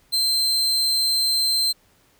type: tone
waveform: 40% pulse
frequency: 4121 Hz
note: C8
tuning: 27 cents flat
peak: -17 dBFS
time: 0.12-1.73 s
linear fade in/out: 20 ms
effects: pink hiss -59 dBFS RMS until 2.19 s